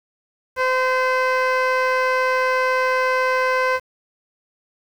15% pulse tone with low-pass filter, 514 Hz, C5, 31 cents flat, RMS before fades -19 dBFS, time 0.56-3.8 s, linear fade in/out 50 ms, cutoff 3000 Hz, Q 0.66, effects 7-bit

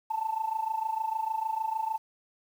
sine tone with amplitude modulation, 883 Hz, A5, 6 cents sharp, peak -24 dBFS, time 0.1-1.98 s, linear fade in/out 10 ms, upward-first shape sine, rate 26.6 Hz, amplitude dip 80%, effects tanh soft clip ceiling -20 dBFS + 9-bit

